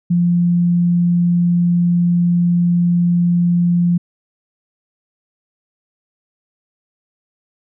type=tone; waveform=sine; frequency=174 Hz; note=F3; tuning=6 cents flat; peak=-11 dBFS; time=0.1-3.98 s; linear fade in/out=10 ms; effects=none